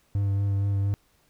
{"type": "tone with vibrato", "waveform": "triangle", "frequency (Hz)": 99.5, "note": "G2", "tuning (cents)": 26, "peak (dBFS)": -20, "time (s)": [0.15, 0.94], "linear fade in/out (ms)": 0, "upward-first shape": "sine", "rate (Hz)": 4.3, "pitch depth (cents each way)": 16, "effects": ["pink hiss -65 dBFS RMS until 1.29 s"]}